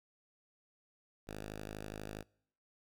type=tone; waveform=5% pulse; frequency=52.3 Hz; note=G#1; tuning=13 cents sharp; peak=-32 dBFS; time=1.27-2.23 s; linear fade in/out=10 ms; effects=noise-tail reverb RT60 0.7 s tail -26 dB re dry